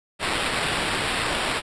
violet noise with sample-and-hold, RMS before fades -25 dBFS, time 0.19-1.62 s, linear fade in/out 50 ms, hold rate 6300 Hz, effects resampled to 22050 Hz

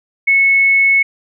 sine tone, 2199 Hz, C#7, 14 cents flat, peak -8 dBFS, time 0.27-1.03 s, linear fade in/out 10 ms, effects none

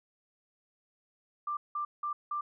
sine tone bursts, 1184 Hz, D6, 14 cents sharp, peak -31 dBFS, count 4, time 1.47-2.41 s, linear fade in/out 5 ms, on 100 ms, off 180 ms, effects none

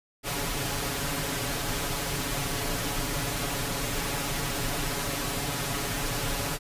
pink noise with comb filter, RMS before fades -30 dBFS, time 0.23-6.59 s, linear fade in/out 50 ms, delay 7.1 ms, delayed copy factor +0.8, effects resampled to 32000 Hz

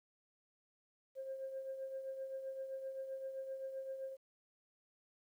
sine tone with tremolo, 533 Hz, C5, 32 cents sharp, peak -38 dBFS, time 1.15-4.17 s, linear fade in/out 50 ms, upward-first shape triangle, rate 7.7 Hz, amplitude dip 60%, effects tanh soft clip ceiling -36 dBFS + 12-bit

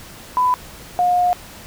sine tone pair in turn, 999 / 715.5 Hz, B5 / F5, +20 / +42 cents, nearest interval tritone, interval 578 cents, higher first, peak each -13 dBFS, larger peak neither, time 0.37-0.54 / 0.99-1.33 s, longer second, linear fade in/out 0 ms, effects pink hiss -39 dBFS RMS until 1.66 s

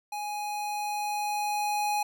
square tone with level ramp, 832 Hz, G#5, 3 cents sharp, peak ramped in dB -33 to -26 dBFS, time 0.12-2.03 s, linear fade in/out 5 ms, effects none

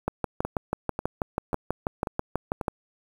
two click trains, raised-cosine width 1 ms, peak -15 / -11 dBFS, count 5 / 17, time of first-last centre 0.45-2.612 / 0.08-2.682 s, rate 1.85 / 6.15 Hz, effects 7-bit

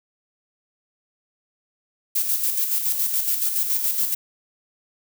violet noise with tremolo, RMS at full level -21 dBFS, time 2.15-4.15 s, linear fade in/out 10 ms, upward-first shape square, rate 7.1 Hz, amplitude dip 45%, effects none

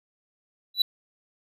triangle tone with exponential growth, 3951 Hz, B7, in tune, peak -12 dBFS, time 0.74-0.82 s, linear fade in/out 5 ms, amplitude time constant 17 ms, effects none

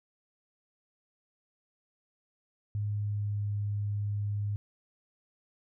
sine tone with pitch glide, 103.83 to 102.82 Hz, G#2 to G#2, 0 to -17 cents, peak -29 dBFS, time 2.75-4.56 s, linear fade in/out 0 ms, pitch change -17 cents, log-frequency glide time 2.89-3.44 s, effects none

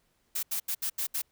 blue noise bursts at uneven times, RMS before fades -31 dBFS, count 6, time 0.35-0.43 / 0.51-0.6 / 0.68-0.75 / 0.82-0.9 / 0.98-1.07 / 1.14-1.22 s, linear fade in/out 10 ms, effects pink hiss -72 dBFS RMS until 1.31 s

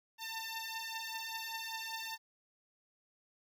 10% pulse beating tone pair, 896 / 901.1 Hz, A5 / A5, +31 / +41 cents, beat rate 5.1 Hz, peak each -35 / -34 dBFS, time 0.18-2.18 s, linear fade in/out 50 ms, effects none

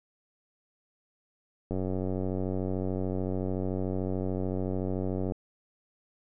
click train, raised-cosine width 2 ms, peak -19 dBFS, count 339, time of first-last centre 1.71-5.321 s, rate 93.6 Hz, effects none

